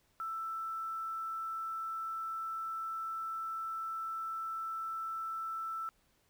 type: tone with quantisation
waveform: sine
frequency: 1326 Hz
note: E6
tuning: 10 cents sharp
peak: -36 dBFS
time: 0.2-5.89 s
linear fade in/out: 0 ms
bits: 10
effects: pink hiss -72 dBFS RMS until 6.29 s